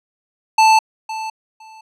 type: tone with echo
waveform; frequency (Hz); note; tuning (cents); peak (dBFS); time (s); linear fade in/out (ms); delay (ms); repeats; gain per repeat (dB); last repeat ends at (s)
square; 880; A5; 0; -9; 0.58-0.79; 5; 510; 2; -15; 1.81
effects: low-pass 7000 Hz 12 dB/octave